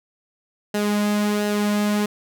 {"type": "tone with flanger", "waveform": "sawtooth", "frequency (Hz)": 207.7, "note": "G#3", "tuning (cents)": 0, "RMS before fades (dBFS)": -21, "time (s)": [0.74, 2.06], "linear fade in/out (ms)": 5, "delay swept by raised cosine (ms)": [0.86, 2.76], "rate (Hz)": 1.4, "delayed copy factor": -0.5, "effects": []}